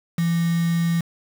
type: tone with quantisation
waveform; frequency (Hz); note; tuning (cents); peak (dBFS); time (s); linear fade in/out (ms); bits
sine; 168.4; E3; +37; -18; 0.18-1.01; 5; 5
effects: none